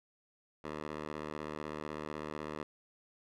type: tone with band-pass filter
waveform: 10% pulse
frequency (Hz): 76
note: D#2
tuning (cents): -40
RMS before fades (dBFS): -42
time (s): 0.64-2.64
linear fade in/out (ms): 5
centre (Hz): 890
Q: 0.57
effects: none